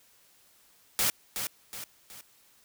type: noise with echo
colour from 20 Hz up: white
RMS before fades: -26 dBFS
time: 0.99-1.1 s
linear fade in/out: 0 ms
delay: 370 ms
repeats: 3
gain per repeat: -7 dB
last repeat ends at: 2.21 s
effects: white hiss -62 dBFS RMS until 2.64 s